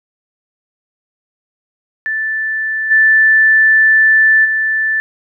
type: tone with level steps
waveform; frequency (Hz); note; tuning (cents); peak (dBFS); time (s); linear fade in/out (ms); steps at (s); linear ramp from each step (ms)
sine; 1760; A6; 0; -15 / -6 / -12; 2.06-5; 0; 2.9 / 4.44; 20
effects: none